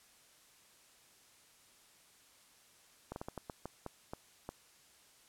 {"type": "slowing click train", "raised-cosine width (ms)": 1, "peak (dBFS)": -27, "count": 10, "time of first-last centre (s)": [3.12, 4.49], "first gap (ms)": 41, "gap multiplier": 1.31, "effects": ["white hiss -64 dBFS RMS until 5.28 s", "low-pass 11000 Hz 12 dB/octave"]}